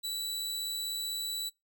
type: tone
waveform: sawtooth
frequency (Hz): 3947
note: B7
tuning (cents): -2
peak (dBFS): -30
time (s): 0.03-1.5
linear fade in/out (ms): 20
effects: noise-tail reverb RT60 0.2 s tail -22 dB re dry